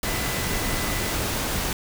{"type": "tone in noise", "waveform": "sine", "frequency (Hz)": 2000, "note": "B6", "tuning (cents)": 21, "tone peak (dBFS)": -36, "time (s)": [0.05, 1.12], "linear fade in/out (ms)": 2, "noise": "pink", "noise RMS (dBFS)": -26, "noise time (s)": [0.03, 1.73], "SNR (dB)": -13, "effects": []}